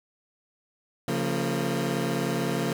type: chord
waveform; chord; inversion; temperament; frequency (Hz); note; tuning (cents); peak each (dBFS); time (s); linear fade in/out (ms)
20% pulse; Bb minor; first; equal with one note detuned; 138.59 / 174.61 / 227.6; Db3 / F3 / Bb3; 0 / 0 / -41; -25; 1.08-2.73; 2
effects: none